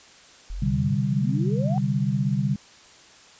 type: exponential sweep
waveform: sine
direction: up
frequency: 38.81 to 783 Hz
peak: -29 dBFS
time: 0.5-1.78 s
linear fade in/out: 0 ms
type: chord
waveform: sine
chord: C suspended second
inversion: none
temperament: just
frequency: 130.81 / 147.16 / 196.22 Hz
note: C3 / D3 / G3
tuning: 0 / +4 / +2 cents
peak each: -25 dBFS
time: 0.62-2.56 s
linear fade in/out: 5 ms
effects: white hiss -50 dBFS RMS until 3.39 s + resampled to 16000 Hz